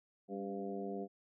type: harmonic tone with a mistuned harmonic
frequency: 99.1 Hz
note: G2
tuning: 19 cents sharp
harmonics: 2 / 3 / 4 / 5 / 6 / 7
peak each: -43 / -47 / -43 / -47 / -55 / -47 dBFS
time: 0.28-1.08 s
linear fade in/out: 50 ms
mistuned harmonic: 3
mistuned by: -62 cents
effects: none